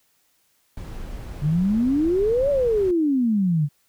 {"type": "noise", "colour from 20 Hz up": "brown", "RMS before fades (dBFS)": -34, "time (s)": [0.77, 2.91], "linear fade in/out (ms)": 2}
{"type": "exponential two-way sweep", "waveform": "sine", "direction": "up then down", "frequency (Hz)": [139.8, 582, 139.8], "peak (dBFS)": -17, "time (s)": [1.41, 3.69], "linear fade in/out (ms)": 50, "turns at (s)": 2.5}
{"effects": ["white hiss -65 dBFS RMS until 3.88 s"]}